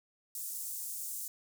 pink high-pass noise, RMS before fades -40 dBFS, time 0.35-1.28 s, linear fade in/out 2 ms, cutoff 7400 Hz, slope 24 dB/octave, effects none

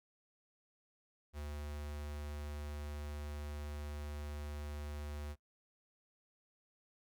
square tone with notch filter, 73.7 Hz, D2, 7 cents sharp, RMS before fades -44 dBFS, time 1.33-5.36 s, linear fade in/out 50 ms, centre 160 Hz, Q 1.2, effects noise-tail reverb RT60 0.1 s tail -20 dB re dry

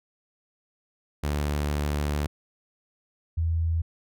sawtooth / sine tone pair in turn, 73.42 / 82.41 Hz, D2 / E2, 0 / 0 cents, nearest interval major second, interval 200 cents, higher second, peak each -21 / -22 dBFS, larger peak first, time 1.23-2.27 / 3.37-3.82 s, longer first, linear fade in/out 10 ms, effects none

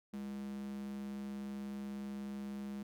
square tone with high-pass filter, 68.2 Hz, C#2, 28 cents flat, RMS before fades -43 dBFS, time 0.13-2.83 s, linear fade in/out 5 ms, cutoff 220 Hz, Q 6.6, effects none

